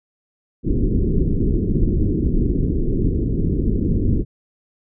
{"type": "low-pass noise", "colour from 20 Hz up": "pink", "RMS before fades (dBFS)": -18, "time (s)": [0.63, 4.25], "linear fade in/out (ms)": 50, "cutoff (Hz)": 400, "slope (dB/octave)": 48, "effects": []}